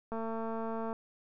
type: click train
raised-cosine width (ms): 1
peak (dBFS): -25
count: 183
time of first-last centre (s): 0.12-0.929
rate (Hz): 225
effects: none